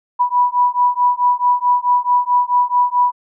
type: beating tone pair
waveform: sine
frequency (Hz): 980 / 984.6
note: B5 / B5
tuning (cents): -14 / -6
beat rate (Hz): 4.6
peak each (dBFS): -15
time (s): 0.19-3.12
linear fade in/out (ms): 20
effects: none